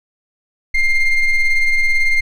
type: ring-modulated tone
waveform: triangle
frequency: 1051 Hz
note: C6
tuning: 7 cents sharp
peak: -6 dBFS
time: 0.74-2.21 s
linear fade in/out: 10 ms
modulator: 1060 Hz
effects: none